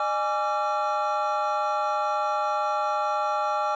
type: tone cluster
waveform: triangle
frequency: 607 / 830 / 1161 / 1361 Hz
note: D#5 / G#5 / D6 / F6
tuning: -43 / -1 / -20 / -45 cents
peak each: -28 / -25 / -28 / -28 dBFS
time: 0-3.75 s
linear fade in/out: 2 ms
effects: resampled to 16000 Hz